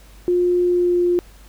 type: tone with pitch glide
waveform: sine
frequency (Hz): 355.3 to 352.2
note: F4 to F4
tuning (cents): +30 to +15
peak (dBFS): -14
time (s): 0.28-1.19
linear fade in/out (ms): 0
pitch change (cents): -15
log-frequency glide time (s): 0.62-1.02
effects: added 50 Hz sine -43 dBFS peak until 1.48 s + pink hiss -50 dBFS RMS until 1.48 s